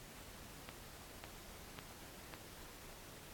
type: click train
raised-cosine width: 0.3 ms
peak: -30 dBFS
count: 4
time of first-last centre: 0.69-2.338 s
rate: 1.82 Hz
effects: pink hiss -55 dBFS RMS until 3.33 s + AAC 64 kbps